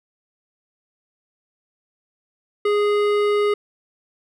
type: tone with hard clipping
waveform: sine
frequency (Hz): 414.1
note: G#4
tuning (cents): -5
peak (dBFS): -18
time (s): 2.65-3.54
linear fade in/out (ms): 5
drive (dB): 14
effects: none